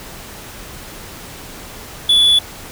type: tone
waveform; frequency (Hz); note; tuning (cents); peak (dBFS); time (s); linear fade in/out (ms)
triangle; 3438; A7; -41; -7; 2.09-2.39; 5
effects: pink hiss -34 dBFS RMS until 2.71 s